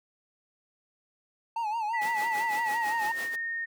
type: tone with vibrato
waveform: triangle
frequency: 883 Hz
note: A5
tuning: 6 cents sharp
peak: -26 dBFS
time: 1.56-3.12 s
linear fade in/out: 5 ms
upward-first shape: sine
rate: 5.9 Hz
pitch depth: 100 cents each way
type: tone with pitch glide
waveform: sine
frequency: 1962 to 1841.2 Hz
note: B6 to A#6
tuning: -12 to -22 cents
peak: -30 dBFS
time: 1.93-3.66 s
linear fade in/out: 20 ms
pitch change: -110 cents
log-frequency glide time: 2.56-3.05 s
type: noise with tremolo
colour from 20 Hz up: pink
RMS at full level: -38 dBFS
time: 2.01-3.36 s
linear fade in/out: 10 ms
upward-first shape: sine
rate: 6 Hz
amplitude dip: 75%
effects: high-pass 300 Hz 12 dB/octave